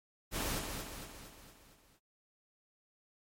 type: noise with echo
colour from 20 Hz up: pink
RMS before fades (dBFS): -36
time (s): 0.31-0.62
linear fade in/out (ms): 50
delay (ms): 230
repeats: 6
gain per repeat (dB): -5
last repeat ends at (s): 2
effects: MP3 64 kbps